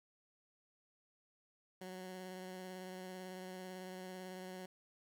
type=tone with vibrato; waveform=15% pulse; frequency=185 Hz; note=F#3; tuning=in tune; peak=-40 dBFS; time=1.81-4.66 s; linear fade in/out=5 ms; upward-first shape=sine; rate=18 Hz; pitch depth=19 cents each way; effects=none